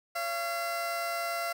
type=tone pair together; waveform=20% pulse; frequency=555 / 682.5 Hz; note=C#5 / F5; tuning=+2 / -40 cents; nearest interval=major third; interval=358 cents; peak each=-38 / -26 dBFS; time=0.15-1.53 s; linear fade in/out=10 ms; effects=none